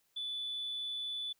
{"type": "tone", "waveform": "sine", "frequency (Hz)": 3476, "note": "A7", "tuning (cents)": -22, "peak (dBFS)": -35, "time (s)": [0.16, 1.33], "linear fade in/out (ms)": 10, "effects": ["tanh soft clip ceiling -32 dBFS", "white hiss -75 dBFS RMS until 1.39 s"]}